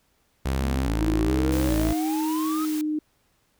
sawtooth tone with vibrato, 60.3 Hz, B1, 41 cents flat, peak -19 dBFS, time 0.45-1.93 s, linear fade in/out 10 ms, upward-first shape square, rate 1.2 Hz, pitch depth 170 cents each way
triangle exponential sweep, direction up, 220 to 1297 Hz, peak -29 dBFS, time 0.61-2.65 s, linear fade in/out 0 ms
sine tone with pitch glide, 313.2 to 305.3 Hz, D#4 to D#4, +11 to -33 cents, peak -23 dBFS, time 1.01-2.99 s, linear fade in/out 5 ms, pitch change -44 cents, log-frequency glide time 2.58-2.78 s
white high-pass noise, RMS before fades -38 dBFS, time 1.52-2.81 s, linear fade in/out 0 ms, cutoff 710 Hz, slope 96 dB/octave
effects pink hiss -67 dBFS RMS until 3.59 s

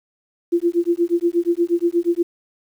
sine tone with tremolo, 343.8 Hz, F4, 27 cents flat, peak -12 dBFS, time 0.52-2.23 s, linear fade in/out 10 ms, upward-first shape sine, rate 8.4 Hz, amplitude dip 100%, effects 8-bit

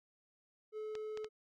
triangle tone, 430.7 Hz, A4, 37 cents flat, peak -38 dBFS, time 0.72-1.29 s, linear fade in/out 50 ms
clicks, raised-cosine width 0.2 ms, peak -30 dBFS, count 3, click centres 0.953 / 1.174 / 1.245 s
effects none

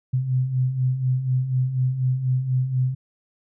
sine beating tone pair, 125.5 / 129.6 Hz, B2 / C3, +28 / -16 cents, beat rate 4.1 Hz, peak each -27 / -20 dBFS, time 0.13-2.95 s, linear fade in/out 10 ms, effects none

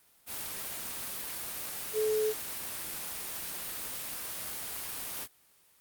sine tone in noise, 431.7 Hz, A4, 33 cents flat, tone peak -26 dBFS, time 1.93-2.34 s, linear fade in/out 50 ms, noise white, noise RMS -38 dBFS, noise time 0.26-5.28 s, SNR +9 dB, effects white hiss -64 dBFS RMS until 5.8 s + Opus 32 kbps

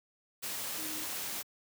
sine tone in noise, 311.1 Hz, D#4, in tune, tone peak -45 dBFS, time 0.77-1.05 s, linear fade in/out 20 ms, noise white, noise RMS -38 dBFS, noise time 0.42-1.43 s, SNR -10 dB, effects high-pass 100 Hz 12 dB/octave

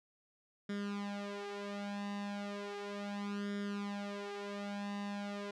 sawtooth tone with flanger, 202.7 Hz, G#3, 42 cents flat, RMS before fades -41 dBFS, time 0.69-5.51 s, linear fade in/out 5 ms, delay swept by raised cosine 0.57 to 3.87 ms, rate 0.35 Hz, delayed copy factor +0.85, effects low-pass 5000 Hz 12 dB/octave

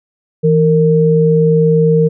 sine tone pair together, 162.71 / 459.7 Hz, E3 / A#4, -22 / -24 cents, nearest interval octave + tritone, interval 1798 cents, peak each -10 dBFS, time 0.43-2.09 s, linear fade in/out 20 ms, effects none

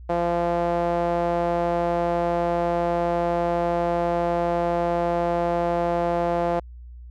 sawtooth tone with band-pass filter, 172.1 Hz, F3, 25 cents flat, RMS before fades -23 dBFS, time 0.09-6.6 s, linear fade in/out 10 ms, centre 640 Hz, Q 2.4, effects added 60 Hz sine -38 dBFS peak until 7.1 s

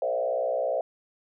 sine tone with frequency modulation, 590 Hz, D5, 8 cents sharp, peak -24 dBFS, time 0.02-0.81 s, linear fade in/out 2 ms, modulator 61.1 Hz, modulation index 1.7, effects none

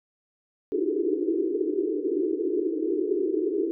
white band-pass noise, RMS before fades -26 dBFS, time 0.72-3.71 s, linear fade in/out 0 ms, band 300 to 430 Hz, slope 96 dB/octave, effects none

